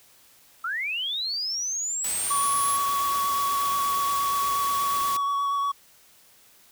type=linear sweep; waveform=sine; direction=up; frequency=1279 to 11180 Hz; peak=-26 dBFS; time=0.64-2.77 s; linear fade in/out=5 ms
type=noise; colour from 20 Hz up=white; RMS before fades=-33 dBFS; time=2.04-5.17 s; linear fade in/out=5 ms
type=tone with vibrato; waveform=triangle; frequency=1124 Hz; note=C#6; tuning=24 cents sharp; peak=-21 dBFS; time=2.3-5.72 s; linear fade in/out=10 ms; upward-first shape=triangle; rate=8.4 Hz; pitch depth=17 cents each way
effects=white hiss -56 dBFS RMS until 6.71 s